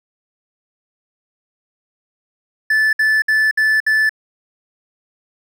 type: tone bursts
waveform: triangle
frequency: 1747 Hz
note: A6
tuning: 13 cents flat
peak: -10 dBFS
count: 5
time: 2.7-4.094 s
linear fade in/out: 5 ms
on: 230 ms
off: 61 ms
effects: none